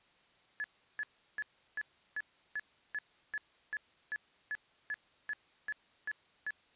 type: tone bursts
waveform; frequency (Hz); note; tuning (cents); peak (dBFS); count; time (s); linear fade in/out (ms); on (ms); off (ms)
sine; 1710; A6; -50; -34; 16; 0.6-6.506; 0; 41; 350
effects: white hiss -67 dBFS RMS until 6.75 s + resampled to 8000 Hz